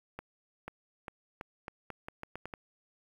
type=accelerating click train; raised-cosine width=0.5 ms; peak=-25 dBFS; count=11; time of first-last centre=0.19-2.538 s; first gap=490 ms; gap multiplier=0.82; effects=9-bit